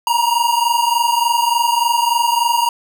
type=tone pair together; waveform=square; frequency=932.3 / 955.7 Hz; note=A#5 / A#5; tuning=0 / +43 cents; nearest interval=unison; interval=43 cents; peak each=-17 dBFS; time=0.07-2.69 s; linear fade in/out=2 ms; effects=none

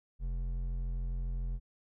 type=tone with hard clipping; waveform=triangle; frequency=43.65 Hz; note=F1; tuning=in tune; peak=-34 dBFS; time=0.19-1.6 s; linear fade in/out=50 ms; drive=11 dB; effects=none

